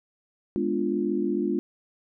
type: chord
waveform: sine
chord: G# diminished seventh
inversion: none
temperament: equal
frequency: 207.7 / 246.9 / 293.7 / 349.2 Hz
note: G#3 / B3 / D4 / F4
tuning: 0 / 0 / 0 / 0 cents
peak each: -29 / -31 / -29 / -27 dBFS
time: 0.56-1.59 s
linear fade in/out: 0 ms
effects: none